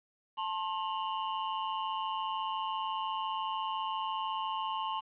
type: ring-modulated tone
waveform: square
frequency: 975 Hz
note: B5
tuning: 23 cents flat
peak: -30 dBFS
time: 0.37-5.01 s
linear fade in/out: 20 ms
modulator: 92.9 Hz
effects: resampled to 8000 Hz + 10-bit